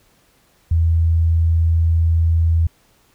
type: tone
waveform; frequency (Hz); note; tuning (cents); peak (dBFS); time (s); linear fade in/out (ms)
sine; 82.41; E2; 0; -12; 0.71-2.67; 5
effects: pink hiss -57 dBFS RMS until 3.14 s